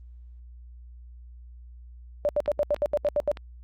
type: tone bursts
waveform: sine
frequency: 587.3 Hz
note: D5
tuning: in tune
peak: -20 dBFS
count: 10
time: 2.25-3.315 s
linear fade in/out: 0 ms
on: 39 ms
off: 75 ms
type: click train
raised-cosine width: 0.3 ms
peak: -23 dBFS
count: 4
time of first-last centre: 2.46-3.372 s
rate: 3.29 Hz
effects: added 60 Hz sine -43 dBFS peak until 3.63 s + Opus 32 kbps